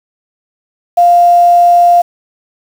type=tone with quantisation; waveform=sine; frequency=698.5 Hz; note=F5; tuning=in tune; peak=-3 dBFS; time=0.97-2.02 s; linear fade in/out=10 ms; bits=5; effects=none